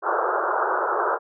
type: band-pass noise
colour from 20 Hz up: white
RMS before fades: -23 dBFS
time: 0.02-1.19 s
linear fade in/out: 50 ms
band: 350 to 1500 Hz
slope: 96 dB/octave
effects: none